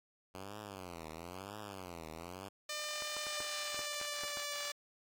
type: tone with vibrato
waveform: 5% pulse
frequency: 91.3 Hz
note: F#2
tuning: 23 cents flat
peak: -34 dBFS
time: 0.34-2.49 s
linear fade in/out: 10 ms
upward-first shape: triangle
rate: 1 Hz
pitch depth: 280 cents each way
type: tone with pitch glide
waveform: 5% pulse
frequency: 600 to 581.9 Hz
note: D5 to D5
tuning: +37 to -16 cents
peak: -27 dBFS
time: 2.69-4.72 s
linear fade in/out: 5 ms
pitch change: -53 cents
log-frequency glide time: 3.24-4.49 s
type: clicks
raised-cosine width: 0.5 ms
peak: -30 dBFS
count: 9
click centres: 3.022 / 3.167 / 3.268 / 3.404 / 3.745 / 3.792 / 4.014 / 4.236 / 4.372 s
effects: AAC 48 kbps